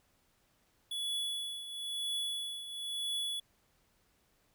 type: tone with tremolo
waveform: square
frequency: 3410 Hz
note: G#7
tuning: 45 cents sharp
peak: -33 dBFS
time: 0.91-3.4 s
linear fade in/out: 5 ms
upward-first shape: triangle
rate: 1 Hz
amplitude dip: 70%
effects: pink hiss -72 dBFS RMS until 4.54 s